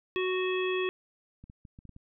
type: harmonic tone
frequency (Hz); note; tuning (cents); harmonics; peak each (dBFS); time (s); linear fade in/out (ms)
370; F#4; 0; 1 / 3 / 5 / 7 / 9; -28 / -38 / -39 / -36 / -40; 0.16-0.89; 0
type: clicks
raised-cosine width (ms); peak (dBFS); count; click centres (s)
5; -36; 7; 1.44 / 1.499 / 1.652 / 1.789 / 1.853 / 1.893 / 1.964
effects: none